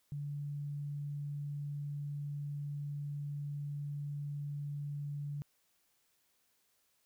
sine tone, 144.6 Hz, D3, 27 cents flat, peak -37 dBFS, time 0.12-5.42 s, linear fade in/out 0 ms, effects white hiss -75 dBFS RMS until 7.05 s

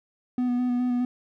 triangle tone with vibrato, 246.9 Hz, B3, in tune, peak -20 dBFS, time 0.38-1.05 s, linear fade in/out 2 ms, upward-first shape square, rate 4.8 Hz, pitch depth 16 cents each way, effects none

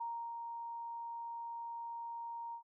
sine tone with ADSR envelope, 932.3 Hz, A#5, in tune, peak -37 dBFS, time 0-2.63 s, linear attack 11 ms, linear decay 310 ms, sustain -4 dB, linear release 92 ms, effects none

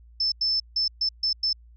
sine tone bursts at uneven times, 5274 Hz, E8, in tune, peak -21 dBFS, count 6, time 0.2-0.32 / 0.41-0.6 / 0.76-0.88 / 1.01-1.09 / 1.23-1.33 / 1.43-1.53 s, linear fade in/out 5 ms, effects added 58 Hz sine -48 dBFS peak until 1.76 s

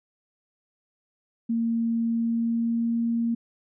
sine tone with pitch glide, 230.1 to 232.2 Hz, A#3 to A#3, -22 to -7 cents, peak -22 dBFS, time 1.49-3.35 s, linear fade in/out 10 ms, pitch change +15 cents, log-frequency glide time 2.06-3 s, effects none

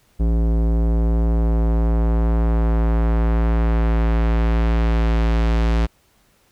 square tone with low-pass filter sweep, 56.3 Hz, A1, 40 cents sharp, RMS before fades -17 dBFS, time 0.19-5.87 s, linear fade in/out 20 ms, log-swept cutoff 430 to 4600 Hz, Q 0.72, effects pink hiss -59 dBFS RMS until 6.51 s

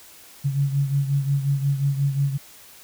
sine beating tone pair, 138.59 / 144.19 Hz, C#3 / D3, 0 / -31 cents, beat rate 5.6 Hz, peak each -20 / -26 dBFS, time 0.44-2.38 s, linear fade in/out 20 ms, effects white hiss -47 dBFS RMS until 2.83 s

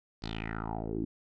10% pulse tone with low-pass filter sweep, 55 Hz, A1, in tune, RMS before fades -36 dBFS, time 0.22-1.05 s, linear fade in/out 10 ms, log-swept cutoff 4800 to 280 Hz, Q 5.1, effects none

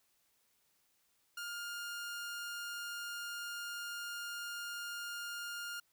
sawtooth tone, 1411 Hz, F6, 17 cents sharp, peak -37 dBFS, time 1.37-5.8 s, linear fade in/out 5 ms, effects white hiss -75 dBFS RMS until 5.92 s

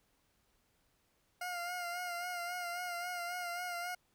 20% pulse tone with vibrato, 707 Hz, F5, 21 cents sharp, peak -33 dBFS, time 1.41-3.95 s, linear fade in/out 5 ms, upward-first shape sine, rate 3.7 Hz, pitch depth 39 cents each way, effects pink hiss -75 dBFS RMS until 4.14 s

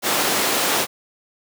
pink high-pass noise, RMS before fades -20 dBFS, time 0.02-0.87 s, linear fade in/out 50 ms, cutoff 340 Hz, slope 12 dB/octave, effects none

